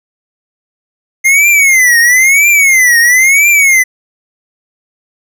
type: tone with vibrato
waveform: square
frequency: 2100 Hz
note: C7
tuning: 6 cents sharp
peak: -5 dBFS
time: 1.24-3.84 s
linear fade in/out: 20 ms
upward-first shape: triangle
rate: 1 Hz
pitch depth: 230 cents each way
effects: none